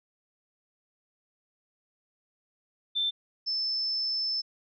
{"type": "tone pair in turn", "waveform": "sine", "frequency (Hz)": [3553, 5271], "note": ["A7", "E8"], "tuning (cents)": [16, -1], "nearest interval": "perfect fifth", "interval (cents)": 683, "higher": "second", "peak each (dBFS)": [-25, -27], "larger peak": "first", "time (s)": [[2.95, 3.11], [3.46, 4.42]], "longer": "second", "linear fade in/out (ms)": 20, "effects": []}